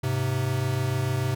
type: tone pair together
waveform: square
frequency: 103.83 / 130.67 Hz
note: G#2 / C3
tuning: 0 / -2 cents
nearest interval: major third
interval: 398 cents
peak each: -29 / -26 dBFS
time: 0.03-1.35 s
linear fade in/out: 10 ms
effects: none